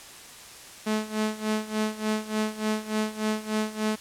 sawtooth tone with tremolo, 215.6 Hz, A3, 35 cents flat, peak -19 dBFS, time 0.86-3.96 s, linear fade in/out 10 ms, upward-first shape sine, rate 3.4 Hz, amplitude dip 85%, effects white hiss -45 dBFS RMS until 4 s + low-pass 10000 Hz 12 dB/octave

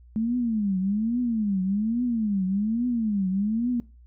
sine tone with vibrato, 214.5 Hz, A3, 44 cents flat, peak -22 dBFS, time 0.16-3.8 s, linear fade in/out 0 ms, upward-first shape triangle, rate 1.2 Hz, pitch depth 270 cents each way, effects noise-tail reverb RT60 0.3 s tail -21 dB re dry + added 60 Hz sine -48 dBFS peak until 4.06 s

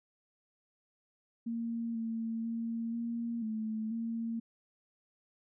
sine tone with pitch steps, 231.2 / 226.5 / 229.5 / 233.3 / 218.7 / 228.9 Hz, A#3 / A#3 / A#3 / A#3 / A3 / A#3, -14 / -50 / -27 / +2 / -10 / -31 cents, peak -33 dBFS, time 1.46-4.4 s, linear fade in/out 10 ms, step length 490 ms, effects none

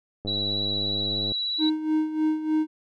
click train, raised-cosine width 2 ms, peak -21 dBFS, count 109, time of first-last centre 0.25-1.319 s, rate 101 Hz
sine tone with vibrato, 3920 Hz, B7, 14 cents flat, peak -25 dBFS, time 0.27-1.7 s, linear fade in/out 10 ms, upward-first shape sine, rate 17 Hz, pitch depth 15 cents each way
triangle tone with tremolo, 311.1 Hz, D#4, in tune, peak -17 dBFS, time 1.58-2.67 s, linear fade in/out 50 ms, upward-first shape sine, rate 3.3 Hz, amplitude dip 70%
effects none

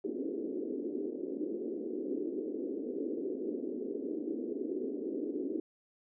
white band-pass noise, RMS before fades -37 dBFS, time 0.04-5.6 s, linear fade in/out 2 ms, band 250 to 430 Hz, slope 48 dB/octave, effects none

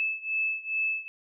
sine beating tone pair, 2614 / 2616.4 Hz, E7 / E7, -15 / -14 cents, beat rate 2.4 Hz, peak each -29 / -31 dBFS, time 0-1.08 s, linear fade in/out 0 ms, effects none

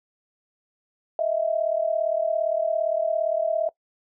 sine tone pair together, 631.5 / 669 Hz, D#5 / E5, +26 / +25 cents, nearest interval minor second, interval 99 cents, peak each -24 dBFS, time 1.19-3.69 s, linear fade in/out 2 ms, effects noise-tail reverb RT60 0.1 s tail -20 dB re dry

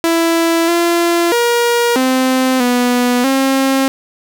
sawtooth tone with pitch steps, 332.3 / 341.8 / 474.7 / 259.1 / 245.7 / 268.5 Hz, E4 / F4 / A#4 / C4 / B3 / C4, +14 / -37 / +31 / -17 / -9 / +45 cents, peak -7 dBFS, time 0.04-3.88 s, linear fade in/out 0 ms, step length 640 ms, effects none

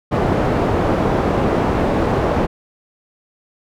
white low-pass noise, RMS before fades -17 dBFS, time 0.11-2.47 s, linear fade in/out 20 ms, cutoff 600 Hz, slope 12 dB/octave, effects none

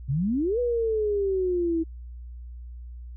sine exponential two-way sweep, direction up then down, 124.2 to 493.9 to 321.8 Hz, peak -22 dBFS, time 0.08-1.84 s, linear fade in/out 20 ms, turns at 0.59 s, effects added 60 Hz sine -37 dBFS peak until 3.16 s

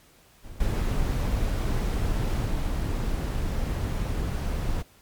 brown noise with level steps, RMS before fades -42 / -25 / -27 dBFS, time 0.43-4.83 s, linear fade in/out 20 ms, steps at 0.6 / 2.45 s, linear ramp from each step 5 ms, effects pink hiss -57 dBFS RMS until 5.01 s + MP3 96 kbps

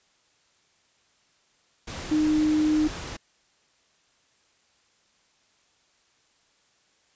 sine tone in noise, 306.8 Hz, D#4, 24 cents flat, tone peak -19 dBFS, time 2.11-2.88 s, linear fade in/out 10 ms, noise pink, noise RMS -36 dBFS, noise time 1.87-3.17 s, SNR +14 dB, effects white hiss -65 dBFS RMS until 7.15 s + resampled to 16000 Hz

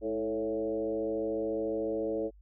sine tone with frequency modulation, 440 Hz, A4, in tune, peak -29 dBFS, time 0.01-2.31 s, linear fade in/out 50 ms, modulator 114 Hz, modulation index 1.3, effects added 50 Hz sine -53 dBFS peak until 2.41 s

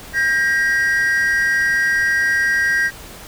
triangle tone pair together, 1600 / 1895.6 Hz, G6 / A#6, +35 / +28 cents, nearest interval minor third, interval 293 cents, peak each -15 dBFS, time 0.13-2.91 s, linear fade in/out 50 ms, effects tanh soft clip ceiling -5 dBFS + pink hiss -37 dBFS RMS until 3.27 s

